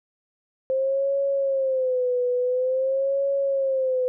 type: tone with vibrato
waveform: sine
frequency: 523.3 Hz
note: C5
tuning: in tune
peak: -20 dBFS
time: 0.7-4.08 s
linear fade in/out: 0 ms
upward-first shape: sine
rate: 0.48 Hz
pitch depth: 100 cents each way
effects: none